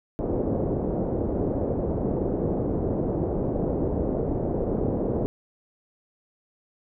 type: low-pass noise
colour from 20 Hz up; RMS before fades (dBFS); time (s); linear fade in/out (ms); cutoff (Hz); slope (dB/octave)
white; -26; 0.19-5.26; 0; 520; 24
effects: none